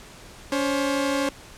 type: tone pair together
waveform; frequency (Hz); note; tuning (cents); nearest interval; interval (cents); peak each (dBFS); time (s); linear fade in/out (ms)
sawtooth; 282.4 / 532.6; C#4 / C5; +32 / +31; major seventh; 1099; -20 / -22; 0.52-1.29; 2
effects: pink hiss -45 dBFS RMS until 1.57 s + low-pass 10000 Hz 12 dB/octave